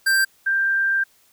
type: tone pair in turn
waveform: square / sine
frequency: 1576 / 1582 Hz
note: G6 / G6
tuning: +9 / +15 cents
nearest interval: unison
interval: 6 cents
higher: second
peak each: -16 / -17 dBFS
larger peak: first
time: 0.06-0.25 / 0.46-1.04 s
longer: second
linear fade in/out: 10 ms
effects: white hiss -58 dBFS RMS until 1.32 s